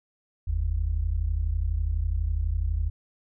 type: tone pair together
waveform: sine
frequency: 47.03 / 79.1 Hz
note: F#1 / D#2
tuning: +29 / +29 cents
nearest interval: major sixth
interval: 900 cents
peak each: -26 dBFS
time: 0.47-2.9 s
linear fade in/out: 10 ms
effects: none